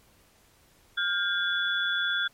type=tone cluster; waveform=sine; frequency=1412 / 1594 / 3427 Hz; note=F6 / G6 / A7; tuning=+19 / +28 / -46 cents; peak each=-29 dBFS; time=0.97-2.28 s; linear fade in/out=10 ms; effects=pink hiss -61 dBFS RMS until 2.33 s + MP3 64 kbps